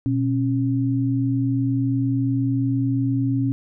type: tone pair together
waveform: sine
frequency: 121.4 / 272.8 Hz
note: B2 / C#4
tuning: -29 / -28 cents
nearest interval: octave + major second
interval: 1401 cents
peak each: -21 dBFS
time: 0.06-3.52 s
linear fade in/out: 0 ms
effects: none